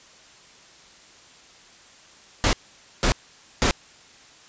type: noise bursts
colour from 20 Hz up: pink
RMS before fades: -19 dBFS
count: 3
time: 2.44-3.71 s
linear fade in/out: 0 ms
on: 90 ms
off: 500 ms
effects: white hiss -50 dBFS RMS until 4.48 s + resampled to 16000 Hz